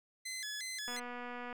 15% pulse tone with vibrato, 1867 Hz, A#6, 2 cents sharp, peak -33 dBFS, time 0.25-1 s, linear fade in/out 10 ms, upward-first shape square, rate 2.8 Hz, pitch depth 160 cents each way
click train, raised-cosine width 0.5 ms, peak -30 dBFS, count 159, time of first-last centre 0.88-1.528 s, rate 244 Hz
effects none

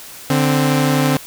sawtooth tone pair together, 146.83 / 261.4 Hz, D3 / C4, 0 / -1 cents, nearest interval minor seventh, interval 999 cents, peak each -12 dBFS, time 0.3-1.17 s, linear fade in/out 2 ms, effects white hiss -36 dBFS RMS until 1.26 s

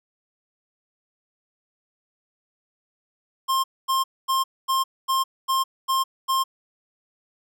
square tone bursts, 1061 Hz, C6, 24 cents sharp, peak -20 dBFS, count 8, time 3.48-6.44 s, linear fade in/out 20 ms, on 160 ms, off 240 ms, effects none

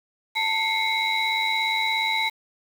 sine tone cluster, 891 / 2113 / 2210 / 3915 Hz, A5 / C7 / C#7 / B7, +22 / +16 / -6 / -16 cents, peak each -26 dBFS, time 0.35-2.3 s, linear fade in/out 20 ms, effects tanh soft clip ceiling -14 dBFS + 7-bit

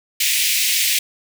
pink high-pass noise, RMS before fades -18 dBFS, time 0.2-0.99 s, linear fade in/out 5 ms, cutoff 2100 Hz, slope 48 dB/octave, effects none

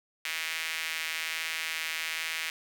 sawtooth tone with high-pass filter, 161.2 Hz, E3, 38 cents flat, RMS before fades -34 dBFS, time 0.25-2.5 s, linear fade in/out 2 ms, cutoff 2200 Hz, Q 2.3, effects 9-bit

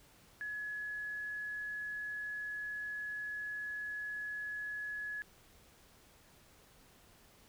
sine tone, 1693 Hz, G#6, 33 cents sharp, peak -38 dBFS, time 0.41-5.22 s, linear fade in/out 0 ms, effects pink hiss -63 dBFS RMS until 7.48 s

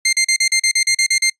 15% pulse tone bursts, 2100 Hz, C7, 6 cents sharp, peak -6 dBFS, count 11, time 0.05-1.299 s, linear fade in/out 5 ms, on 79 ms, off 38 ms, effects noise-tail reverb RT60 0.1 s tail -23 dB re dry + resampled to 22050 Hz

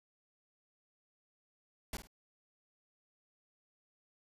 pink noise with echo, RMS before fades -40 dBFS, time 1.93-1.97 s, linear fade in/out 2 ms, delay 51 ms, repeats 2, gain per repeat -10 dB, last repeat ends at 2.072 s, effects resampled to 32000 Hz

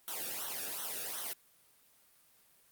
white noise with flanger, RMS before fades -39 dBFS, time 0.08-1.33 s, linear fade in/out 0 ms, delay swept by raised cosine 0.41 to 0.99 ms, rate 2.7 Hz, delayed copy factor -0.9, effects white hiss -66 dBFS RMS until 2.71 s + Opus 32 kbps

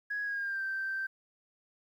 sine tone with pitch glide, 1665 to 1562.5 Hz, G#6 to G6, +4 to -6 cents, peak -31 dBFS, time 0.1-1.07 s, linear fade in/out 10 ms, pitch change -110 cents, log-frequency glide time 0.23-0.63 s, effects tanh soft clip ceiling -27 dBFS + 11-bit

